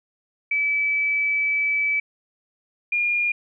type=tone pair in turn; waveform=sine; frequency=2301 / 2418 Hz; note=D7 / D7; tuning=-36 / +50 cents; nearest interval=minor second; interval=86 cents; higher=second; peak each=-19 dBFS; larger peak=neither; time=0.51-2 / 2.92-3.32 s; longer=first; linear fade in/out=5 ms; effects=none